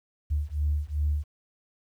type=beating tone pair; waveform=sine; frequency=72.9 / 75.5 Hz; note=D2 / D2; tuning=-12 / +48 cents; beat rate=2.6 Hz; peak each=-27 / -27 dBFS; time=0.3-1.24 s; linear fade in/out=20 ms; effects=tanh soft clip ceiling -17 dBFS + 10-bit